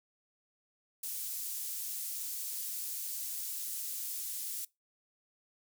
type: high-pass noise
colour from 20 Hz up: pink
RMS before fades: -39 dBFS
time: 1.03-4.65 s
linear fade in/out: 5 ms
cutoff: 9000 Hz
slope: 12 dB/octave
effects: noise-tail reverb RT60 0.2 s tail -22 dB re dry

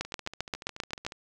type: two click trains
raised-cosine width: 0.2 ms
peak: -13 / -24 dBFS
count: 9 / 16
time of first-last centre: 0.01-1.065 / 0.05-1.121 s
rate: 7.58 / 14 Hz
effects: none

